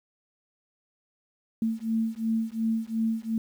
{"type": "beating tone pair", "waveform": "sine", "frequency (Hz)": [222.9, 225.7], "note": ["A3", "A3"], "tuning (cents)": [23, 44], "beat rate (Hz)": 2.8, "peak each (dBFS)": [-28, -28], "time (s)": [1.62, 3.38], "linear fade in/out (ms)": 2, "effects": ["9-bit"]}